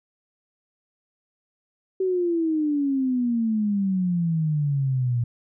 sine exponential sweep, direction down, 382.1 to 117.4 Hz, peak -20 dBFS, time 2-5.24 s, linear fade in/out 5 ms, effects none

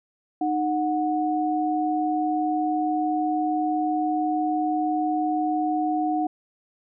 sine tone pair together, 307.8 / 733.8 Hz, D#4 / F#5, -19 / -15 cents, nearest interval octave + minor third, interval 1504 cents, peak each -24 dBFS, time 0.41-6.27 s, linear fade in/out 5 ms, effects none

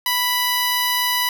5% pulse tone with notch filter, 987.8 Hz, B5, in tune, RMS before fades -20 dBFS, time 0.06-1.29 s, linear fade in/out 2 ms, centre 7600 Hz, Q 0.67, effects none

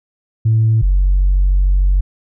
sine tone pair in turn, 111.1 / 46.71 Hz, A2 / F#1, +17 / +17 cents, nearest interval octave + minor third, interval 1500 cents, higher first, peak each -8 dBFS, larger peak neither, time 0.45-0.82 / 0.82-2.01 s, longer second, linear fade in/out 10 ms, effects tanh soft clip ceiling -6 dBFS

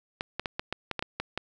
clicks, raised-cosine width 0.3 ms, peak -14 dBFS, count 10, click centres 0.209 / 0.396 / 0.458 / 0.595 / 0.726 / 0.913 / 0.993 / 1.025 / 1.2 / 1.376 s, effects none

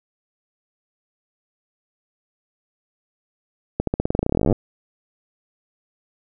accelerating click train, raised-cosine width 2 ms, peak -6 dBFS, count 25, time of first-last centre 3.8-4.527 s, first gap 73 ms, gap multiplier 0.91, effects none

